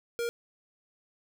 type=tone; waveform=square; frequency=470.4 Hz; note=A#4; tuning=16 cents sharp; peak=-30 dBFS; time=0.19-0.29 s; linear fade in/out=0 ms; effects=none